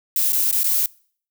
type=noise with dropouts; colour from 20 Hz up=violet; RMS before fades=-19 dBFS; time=0.16-0.86 s; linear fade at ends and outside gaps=2 ms; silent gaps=0.323-0.329 / 0.513-0.526 / 0.633-0.642 s; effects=noise-tail reverb RT60 0.5 s tail -24 dB re dry